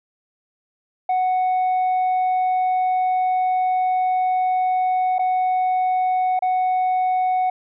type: tone with dropouts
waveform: sine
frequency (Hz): 740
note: F#5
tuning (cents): 0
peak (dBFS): -14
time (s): 1.09-7.5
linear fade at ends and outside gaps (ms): 5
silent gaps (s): 5.184-5.192 / 6.392-6.422
effects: tanh soft clip ceiling -16 dBFS